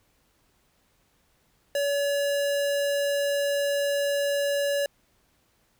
square tone, 568 Hz, C#5, 42 cents sharp, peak -24 dBFS, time 1.75-4.86 s, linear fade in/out 2 ms, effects pink hiss -67 dBFS RMS until 5.79 s

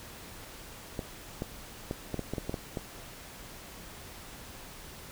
clicks, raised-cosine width 2 ms, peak -19 dBFS, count 10, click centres 0.992 / 1.421 / 1.911 / 2.143 / 2.193 / 2.336 / 2.382 / 2.495 / 2.542 / 2.772 s, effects pink hiss -47 dBFS RMS until 5.11 s

